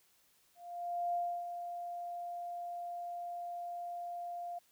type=tone with ADSR envelope; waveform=sine; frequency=698.5 Hz; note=F5; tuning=in tune; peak=-31 dBFS; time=0.55-4.59 s; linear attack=590 ms; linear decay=300 ms; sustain=-8 dB; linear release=9 ms; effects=white hiss -70 dBFS RMS until 4.71 s